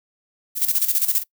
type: noise with tremolo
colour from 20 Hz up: violet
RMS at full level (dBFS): -18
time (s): 0.55-1.24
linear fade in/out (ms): 50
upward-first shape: square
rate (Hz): 15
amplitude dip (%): 70
effects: noise-tail reverb RT60 0.1 s tail -22 dB re dry